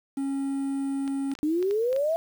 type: tone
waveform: triangle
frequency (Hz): 274.3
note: C#4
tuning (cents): -18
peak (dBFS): -24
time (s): 0.17-1.34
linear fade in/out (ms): 5
type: clicks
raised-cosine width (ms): 0.2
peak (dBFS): -24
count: 8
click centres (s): 1.078 / 1.316 / 1.352 / 1.389 / 1.627 / 1.71 / 1.929 / 1.963
type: exponential sweep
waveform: sine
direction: up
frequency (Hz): 293.3 to 676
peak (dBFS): -22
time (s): 1.43-2.16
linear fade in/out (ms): 0
effects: 8-bit